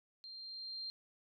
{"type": "tone with level ramp", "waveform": "sine", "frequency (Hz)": 4179, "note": "C8", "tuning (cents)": -3, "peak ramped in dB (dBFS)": [-48, -40], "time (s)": [0.24, 0.9], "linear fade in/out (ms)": 0, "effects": []}